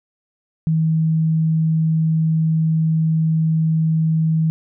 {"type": "tone", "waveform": "sine", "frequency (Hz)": 160, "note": "D#3", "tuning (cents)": 49, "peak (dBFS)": -14, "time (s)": [0.67, 4.5], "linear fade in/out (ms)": 0, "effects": []}